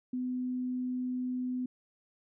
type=tone; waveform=sine; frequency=251.9 Hz; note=B3; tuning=34 cents sharp; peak=-31 dBFS; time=0.13-1.66 s; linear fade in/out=5 ms; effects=none